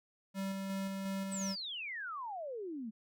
square tone with tremolo, 194 Hz, G3, 18 cents flat, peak -36 dBFS, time 0.34-1.56 s, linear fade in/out 50 ms, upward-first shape square, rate 2.8 Hz, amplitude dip 25%
sine exponential sweep, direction down, 8372 to 207.7 Hz, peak -39 dBFS, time 1.31-2.91 s, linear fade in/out 20 ms
effects none

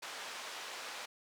pink band-pass noise, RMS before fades -45 dBFS, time 0.02-1.06 s, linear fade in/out 10 ms, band 750 to 6400 Hz, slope 12 dB/octave, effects none

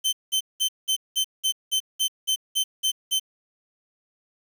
sawtooth tone bursts, 3086 Hz, G7, 28 cents flat, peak -17 dBFS, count 12, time 0.04-3.198 s, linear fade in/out 20 ms, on 89 ms, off 190 ms, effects 8-bit

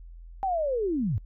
sine linear sweep, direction down, 796 to 85.3 Hz, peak -24 dBFS, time 0.43-1.18 s, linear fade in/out 0 ms, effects noise-tail reverb RT60 0.1 s tail -22 dB re dry + added 42 Hz sine -42 dBFS peak until 1.25 s

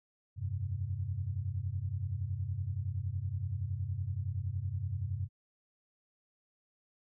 sine chord, F suspended second, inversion none, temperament equal, 87.31 / 98 / 130.81 Hz, F2 / G2 / C3, 0 / 0 / 0 cents, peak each -39 / -35 / -40 dBFS, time 0.36-5.29 s, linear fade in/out 50 ms, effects none

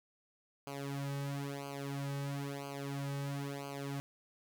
sawtooth tone with flanger, 140.1 Hz, C#3, 19 cents sharp, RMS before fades -40 dBFS, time 0.67-4 s, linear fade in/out 0 ms, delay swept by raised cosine 0.54 to 2.94 ms, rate 1 Hz, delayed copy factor -0.95, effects none

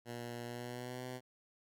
10% pulse tone with pitch glide, 119.4 to 126.5 Hz, A#2 to B2, +42 to +42 cents, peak -34 dBFS, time 0.05-1.21 s, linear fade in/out 50 ms, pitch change +100 cents, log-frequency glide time 0.45-1.04 s, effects none

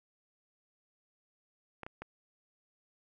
clicks, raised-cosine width 0.5 ms, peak -27 dBFS, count 3, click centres 1.833 / 1.865 / 2.02 s, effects none

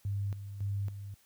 sine tone with tremolo, 100 Hz, G2, 35 cents sharp, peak -30 dBFS, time 0.05-1.14 s, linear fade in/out 0 ms, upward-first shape square, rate 1.8 Hz, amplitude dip 65%, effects white hiss -66 dBFS RMS until 1.25 s + high-pass 60 Hz 12 dB/octave

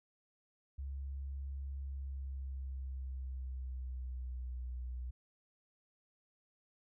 sine tone with pitch glide, 68.4 to 62 Hz, C#2 to B1, -23 to +7 cents, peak -39 dBFS, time 0.78-5.11 s, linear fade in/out 10 ms, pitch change -170 cents, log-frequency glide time 1.78-4.61 s, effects none

